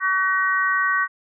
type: harmonic tone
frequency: 378.4 Hz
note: F#4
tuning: 39 cents sharp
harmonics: 3 / 4 / 5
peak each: -22 / -22 / -22 dBFS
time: 0-1.08 s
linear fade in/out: 50 ms
effects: none